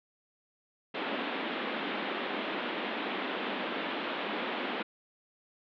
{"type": "band-pass noise", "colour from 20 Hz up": "pink", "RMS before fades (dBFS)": -35, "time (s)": [0.94, 4.83], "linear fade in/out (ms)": 10, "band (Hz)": [210, 3600], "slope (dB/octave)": 48, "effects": []}